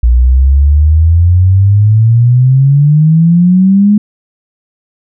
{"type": "exponential sweep", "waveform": "sine", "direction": "up", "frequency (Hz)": [58.27, 211], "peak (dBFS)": -3, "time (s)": [0.03, 3.98], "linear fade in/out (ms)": 5, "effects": []}